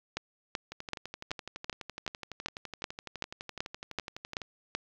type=two click trains; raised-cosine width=0.2 ms; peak=-14 / -22 dBFS; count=13 / 45; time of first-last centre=0.17-4.75 / 0.72-4.417 s; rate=2.62 / 11.9 Hz; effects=low-pass 6000 Hz 12 dB/octave + 9-bit